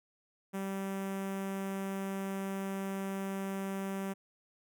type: tone with notch filter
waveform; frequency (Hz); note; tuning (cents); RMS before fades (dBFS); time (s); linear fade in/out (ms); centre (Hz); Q
sawtooth; 194.3; G3; -15; -37; 0.53-4.14; 20; 4300; 0.95
effects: none